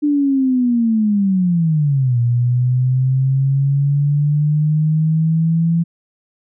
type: linear two-way sweep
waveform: sine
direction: down then up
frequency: 297.7 to 118.7 to 168.3 Hz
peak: -12 dBFS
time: 0.02-5.84 s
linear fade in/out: 20 ms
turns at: 2.19 s
effects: none